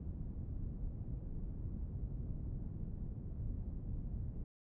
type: low-pass noise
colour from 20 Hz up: pink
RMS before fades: -42 dBFS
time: 0-4.44 s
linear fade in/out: 2 ms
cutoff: 160 Hz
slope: 12 dB/octave
effects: none